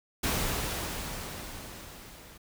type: noise with level ramp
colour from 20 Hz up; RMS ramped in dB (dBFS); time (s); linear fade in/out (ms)
pink; -28 to -51; 0.23-2.38; 10
effects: none